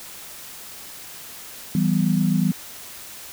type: chord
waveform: sine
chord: E minor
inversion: none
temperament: equal with one note detuned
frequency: 164.81 / 192.85 / 246.9 Hz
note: E3 / G3 / B3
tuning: 0 / -28 / 0 cents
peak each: -21 / -20 / -24 dBFS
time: 1.75-2.52 s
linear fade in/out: 2 ms
effects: white hiss -39 dBFS RMS until 3.32 s